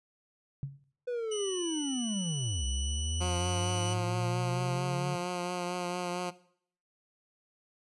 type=tone with exponential decay; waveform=sine; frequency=138.59 Hz; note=C#3; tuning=in tune; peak=-29 dBFS; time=0.63-0.84 s; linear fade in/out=0 ms; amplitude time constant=45 ms
type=linear two-way sweep; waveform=triangle; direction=down then up; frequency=499.3 to 65.41 to 144.9 Hz; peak=-29 dBFS; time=1.07-5.16 s; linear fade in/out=10 ms; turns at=2.65 s
type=tone; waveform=20% pulse; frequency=2960 Hz; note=F#7; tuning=in tune; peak=-31 dBFS; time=1.31-3.94 s; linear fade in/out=10 ms
type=tone with vibrato; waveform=10% pulse; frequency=178 Hz; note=F3; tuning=33 cents sharp; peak=-24 dBFS; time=3.2-6.31 s; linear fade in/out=20 ms; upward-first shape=triangle; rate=4.4 Hz; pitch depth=25 cents each way
effects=noise-tail reverb RT60 0.6 s tail -18 dB re dry + resampled to 24000 Hz